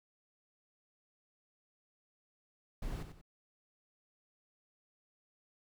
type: noise with echo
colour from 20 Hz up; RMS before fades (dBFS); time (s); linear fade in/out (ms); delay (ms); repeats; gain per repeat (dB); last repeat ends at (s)
brown; -39; 2.82-3.03; 5; 92; 2; -8; 3.214
effects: none